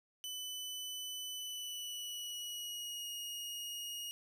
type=tone with pitch glide; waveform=sawtooth; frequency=3000 to 2873 Hz; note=F#7 to F7; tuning=+23 to +48 cents; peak=-38 dBFS; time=0.24-4.11 s; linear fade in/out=0 ms; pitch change=-75 cents; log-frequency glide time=1.36-3.09 s; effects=none